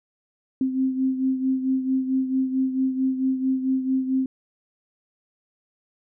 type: beating tone pair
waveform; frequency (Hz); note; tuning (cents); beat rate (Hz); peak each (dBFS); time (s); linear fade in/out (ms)
sine; 261.6 / 266.1; C4 / C4; 0 / +29; 4.5; -21 / -28; 0.61-4.26; 2
effects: none